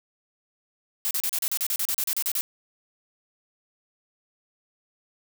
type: noise bursts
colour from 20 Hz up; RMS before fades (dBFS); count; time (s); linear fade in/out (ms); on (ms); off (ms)
blue; -26; 15; 1.05-2.41; 0; 58; 35
effects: none